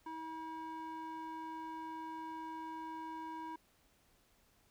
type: tone with band-pass filter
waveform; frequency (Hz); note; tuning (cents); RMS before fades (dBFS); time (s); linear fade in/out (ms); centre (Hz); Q
square; 320.7; E4; -48; -45; 0.06-3.56; 5; 840; 2.5
effects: pink hiss -71 dBFS RMS until 4.7 s